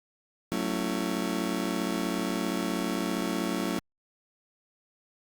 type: chord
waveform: 35% pulse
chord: F# minor seventh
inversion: none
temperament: just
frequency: 185 / 222 / 277.5 / 333 Hz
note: F#3 / A3 / C#4 / E4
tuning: 0 / +16 / +2 / +18 cents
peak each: -32 dBFS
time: 0.52-3.79 s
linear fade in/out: 0 ms
effects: Opus 48 kbps